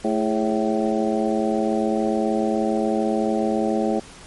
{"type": "harmonic tone with a mistuned harmonic", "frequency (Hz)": 110, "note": "A2", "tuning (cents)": 0, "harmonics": [2, 3, 4, 5, 6, 7], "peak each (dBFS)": [-23, -25, -26, -27, -28, -28], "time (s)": [0.04, 4], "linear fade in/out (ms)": 10, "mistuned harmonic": 4, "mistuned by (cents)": -93, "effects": ["pink hiss -43 dBFS RMS until 4.26 s", "MP3 48 kbps"]}